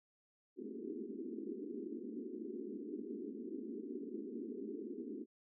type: band-pass noise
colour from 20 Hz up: white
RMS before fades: -45 dBFS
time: 0.56-5.26 s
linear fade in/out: 50 ms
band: 210 to 420 Hz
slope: 96 dB/octave
effects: none